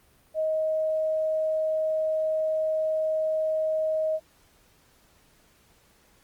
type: tone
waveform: sine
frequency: 629 Hz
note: D#5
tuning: 19 cents sharp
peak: -23 dBFS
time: 0.34-4.2 s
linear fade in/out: 50 ms
effects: pink hiss -61 dBFS RMS until 6.23 s + Opus 32 kbps